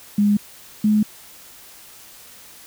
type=tone pair in turn; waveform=sine; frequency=205.7 / 212.2 Hz; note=G#3 / G#3; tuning=-16 / +38 cents; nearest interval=minor second; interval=54 cents; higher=second; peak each=-13 dBFS; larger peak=neither; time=0.18-0.37 / 0.84-1.03 s; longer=neither; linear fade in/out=5 ms; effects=white hiss -44 dBFS RMS until 2.66 s